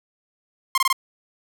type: tone bursts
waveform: sawtooth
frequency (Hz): 1059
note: C6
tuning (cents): +21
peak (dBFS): -13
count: 4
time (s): 0.75-0.928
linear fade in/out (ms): 2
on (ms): 28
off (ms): 22
effects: none